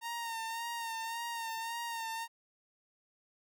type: tone with vibrato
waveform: sawtooth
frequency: 920 Hz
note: A#5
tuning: 23 cents flat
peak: -33 dBFS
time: 0.01-2.28 s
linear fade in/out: 50 ms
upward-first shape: sine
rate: 1.8 Hz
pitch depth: 38 cents each way
effects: none